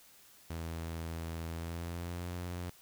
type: tone with pitch glide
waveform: sawtooth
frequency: 82.41 to 88.32 Hz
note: E2 to F2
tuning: 0 to +20 cents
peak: -34 dBFS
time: 0.5-2.7 s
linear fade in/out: 5 ms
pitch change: +120 cents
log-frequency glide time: 1.49-2.29 s
effects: white hiss -60 dBFS RMS until 2.81 s